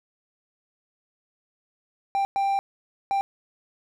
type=tone bursts at uneven times; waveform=triangle; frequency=789 Hz; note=G5; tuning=11 cents sharp; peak=-19 dBFS; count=3; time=2.15-2.25 / 2.36-2.59 / 3.11-3.21 s; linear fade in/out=0 ms; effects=none